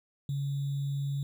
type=tone with sample-and-hold; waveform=sine; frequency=140 Hz; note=C#3; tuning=18 cents sharp; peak=-29 dBFS; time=0.29-1.23 s; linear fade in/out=2 ms; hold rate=3675 Hz; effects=none